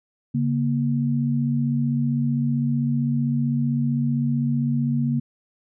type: tone pair together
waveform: sine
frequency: 140.21 / 235.8 Hz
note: C#3 / A#3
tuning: +20 / +20 cents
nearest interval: major sixth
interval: 900 cents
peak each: -22 dBFS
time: 0.34-5.2 s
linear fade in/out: 10 ms
effects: none